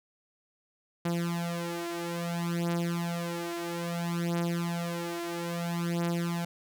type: beating tone pair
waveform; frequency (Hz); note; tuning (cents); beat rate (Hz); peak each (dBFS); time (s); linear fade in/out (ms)
sawtooth; 170.6 / 171.2; F3 / F3; -40 / -34; 0.6; -29; 1.05-6.45; 5
effects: none